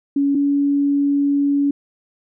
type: tone pair in turn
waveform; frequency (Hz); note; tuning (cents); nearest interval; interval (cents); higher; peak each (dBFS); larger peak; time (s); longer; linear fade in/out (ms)
sine; 280.9 / 283.3; C#4 / C#4; +23 / +38; unison; 15; second; -14; neither; 0.16-0.35 / 0.35-1.71; second; 5
effects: none